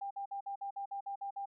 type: tone bursts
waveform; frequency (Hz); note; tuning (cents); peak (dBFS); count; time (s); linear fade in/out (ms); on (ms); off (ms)
sine; 796; G5; +26; -37; 10; 0.01-1.458; 10; 98; 52
effects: none